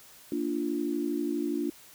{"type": "chord", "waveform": "sine", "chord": "Bb major", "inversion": "none", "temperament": "equal with one note detuned", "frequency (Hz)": [233.1, 293.7, 346.2], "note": ["Bb3", "D4", "F4"], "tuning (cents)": [0, 0, -15], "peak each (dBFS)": [-35, -30, -32], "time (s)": [0.32, 1.7], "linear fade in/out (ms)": 2, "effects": ["white hiss -53 dBFS RMS until 1.94 s"]}